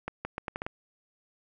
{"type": "accelerating click train", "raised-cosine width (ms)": 0.5, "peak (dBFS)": -18, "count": 7, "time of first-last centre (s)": [0.08, 0.665], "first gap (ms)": 170, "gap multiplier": 0.77, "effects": []}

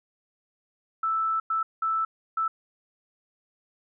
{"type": "tone bursts at uneven times", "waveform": "sine", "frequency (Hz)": 1318.5, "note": "E6", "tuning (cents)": 0, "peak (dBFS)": -23, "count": 4, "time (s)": [[1.03, 1.4], [1.5, 1.63], [1.82, 2.05], [2.37, 2.48]], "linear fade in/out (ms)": 5, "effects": []}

